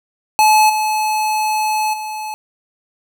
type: tone with level steps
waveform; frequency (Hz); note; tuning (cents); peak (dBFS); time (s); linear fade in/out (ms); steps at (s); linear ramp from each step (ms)
square; 860; A5; -40; -9 / -16 / -24; 0.39-2.34; 0; 0.69 / 1.93; 10
effects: none